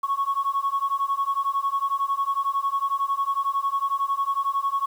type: beating tone pair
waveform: sine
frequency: 1100 / 1111 Hz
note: C#6 / C#6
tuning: -14 / +4 cents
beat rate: 11 Hz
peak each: -24 dBFS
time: 0.03-4.86 s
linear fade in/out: 10 ms
effects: tanh soft clip ceiling -16 dBFS + 8-bit